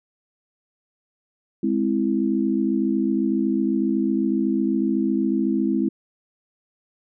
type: chord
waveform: sine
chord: Ab augmented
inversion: none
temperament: equal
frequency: 207.7 / 261.6 / 329.6 Hz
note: Ab3 / C4 / E4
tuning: 0 / 0 / 0 cents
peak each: -23 dBFS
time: 1.63-5.89 s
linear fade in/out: 5 ms
effects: none